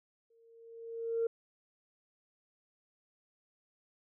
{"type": "tone with exponential growth", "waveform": "sine", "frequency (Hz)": 459, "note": "A#4", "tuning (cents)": -27, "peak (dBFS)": -26, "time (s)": [0.3, 1.27], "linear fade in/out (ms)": 5, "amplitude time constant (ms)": 210, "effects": ["tanh soft clip ceiling -24 dBFS"]}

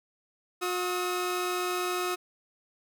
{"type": "tone pair together", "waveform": "sawtooth", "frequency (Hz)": [360, 1274.8], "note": ["F#4", "D#6"], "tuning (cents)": [-47, 42], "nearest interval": "octave + minor seventh", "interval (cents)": 2189, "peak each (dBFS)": [-26, -29], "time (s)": [0.61, 2.16], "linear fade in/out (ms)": 20, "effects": []}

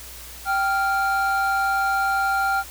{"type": "tone pair together", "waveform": "triangle", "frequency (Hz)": [780.6, 1394], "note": ["G5", "F6"], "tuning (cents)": [-8, -4], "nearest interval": "minor seventh", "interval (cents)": 1004, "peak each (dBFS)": -20, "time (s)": [0.45, 2.64], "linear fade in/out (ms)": 50, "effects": ["added 60 Hz sine -43 dBFS peak until 2.7 s", "white hiss -40 dBFS RMS until 2.7 s"]}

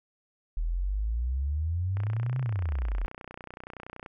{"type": "exponential two-way sweep", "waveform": "sine", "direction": "up then down", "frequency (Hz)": [38.89, 132.2, 38.89], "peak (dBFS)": -26, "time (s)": [0.57, 3.06], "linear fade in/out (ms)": 0, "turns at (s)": 2.41}
{"type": "click train", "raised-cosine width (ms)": 0.5, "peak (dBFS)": -26, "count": 65, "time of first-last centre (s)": [1.97, 4.062], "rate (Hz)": 30.6}
{"effects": []}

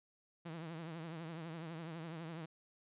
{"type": "tone with vibrato", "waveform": "sawtooth", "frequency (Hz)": 163.6, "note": "E3", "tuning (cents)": -13, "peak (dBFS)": -40, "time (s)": [0.45, 2.46], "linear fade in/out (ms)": 10, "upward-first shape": "triangle", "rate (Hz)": 12, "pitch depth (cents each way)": 110, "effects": ["resampled to 8000 Hz"]}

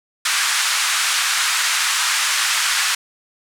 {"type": "band-pass noise", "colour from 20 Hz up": "pink", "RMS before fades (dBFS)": -19, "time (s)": [0.25, 2.95], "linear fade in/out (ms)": 5, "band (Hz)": [1200, 10000], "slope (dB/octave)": 24, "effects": []}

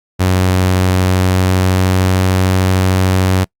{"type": "tone with pitch glide", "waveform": "sawtooth", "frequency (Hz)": [92.5, 93.47], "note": ["F#2", "F#2"], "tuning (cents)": [0, 18], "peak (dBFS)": -6, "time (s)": [0.19, 3.45], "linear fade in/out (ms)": 20, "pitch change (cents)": 18, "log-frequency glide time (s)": [0.99, 2.39], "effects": ["noise-tail reverb RT60 0.1 s tail -26 dB re dry", "Opus 48 kbps"]}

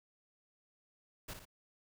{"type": "noise with echo", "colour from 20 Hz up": "pink", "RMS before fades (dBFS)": -44, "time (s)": [1.28, 1.34], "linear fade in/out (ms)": 10, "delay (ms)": 57, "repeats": 2, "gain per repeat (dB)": -6, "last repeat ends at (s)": 1.454, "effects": []}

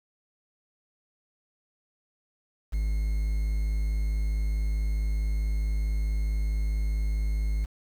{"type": "tone with quantisation", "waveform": "triangle", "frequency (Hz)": 52.3, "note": "G#1", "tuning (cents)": 13, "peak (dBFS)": -22, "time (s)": [2.72, 7.66], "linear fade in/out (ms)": 20, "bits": 8, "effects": []}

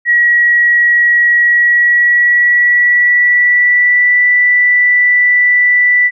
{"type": "tone with pitch glide", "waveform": "sine", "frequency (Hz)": [1914, 1972.4], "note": ["A#6", "B6"], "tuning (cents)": [45, -3], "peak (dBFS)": -6, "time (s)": [0.05, 6.11], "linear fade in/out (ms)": 50, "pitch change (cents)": 52, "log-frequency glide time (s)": [1.39, 4.26], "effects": []}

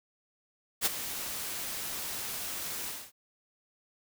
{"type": "noise with ADSR envelope", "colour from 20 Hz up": "white", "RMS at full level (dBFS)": -25, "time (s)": [0.81, 3.12], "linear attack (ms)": 48, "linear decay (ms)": 22, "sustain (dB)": -12, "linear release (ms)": 250, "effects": []}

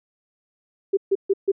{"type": "tone bursts", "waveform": "sine", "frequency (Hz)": 392, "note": "G4", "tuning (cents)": 0, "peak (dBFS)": -15, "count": 4, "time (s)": [0.93, 1.518], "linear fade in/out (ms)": 10, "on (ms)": 42, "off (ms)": 140, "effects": []}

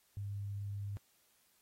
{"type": "tone", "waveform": "sine", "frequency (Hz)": 100.8, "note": "G2", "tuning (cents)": 49, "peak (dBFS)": -38, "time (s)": [0.17, 0.97], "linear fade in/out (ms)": 0, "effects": ["white hiss -72 dBFS RMS until 1.61 s", "AAC 48 kbps"]}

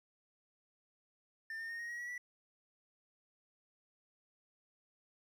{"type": "tone with pitch steps", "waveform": "triangle", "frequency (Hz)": [1794, 1820.1, 1846.6, 1873.4, 1900.7, 1928.3, 1956.4], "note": ["A6", "A#6", "A#6", "A#6", "A#6", "B6", "B6"], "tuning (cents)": [33, -42, -17, 8, 33, -42, -17], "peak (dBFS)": -39, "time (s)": [1.5, 2.179], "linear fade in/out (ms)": 2, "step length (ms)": 97, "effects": ["12-bit"]}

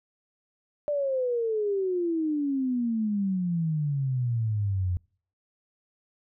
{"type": "exponential sweep", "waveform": "sine", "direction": "down", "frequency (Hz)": [595, 87.31], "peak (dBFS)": -24, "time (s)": [0.88, 4.97], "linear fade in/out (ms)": 0, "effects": ["noise-tail reverb RT60 0.5 s tail -26 dB re dry"]}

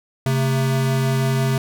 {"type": "tone pair together", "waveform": "square", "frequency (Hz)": [133.2, 224], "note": ["C3", "A3"], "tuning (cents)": [31, 31], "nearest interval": "major sixth", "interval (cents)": 900, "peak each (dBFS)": [-18, -27], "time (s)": [0.26, 1.58], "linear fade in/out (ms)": 2, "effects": []}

